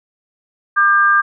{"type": "tone pair together", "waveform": "sine", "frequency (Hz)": [1197, 1597.8], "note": ["D6", "G6"], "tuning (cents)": [33, 33], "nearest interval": "perfect fourth", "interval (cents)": 500, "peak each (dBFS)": -12, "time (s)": [0.76, 1.22], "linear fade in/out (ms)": 20, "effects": []}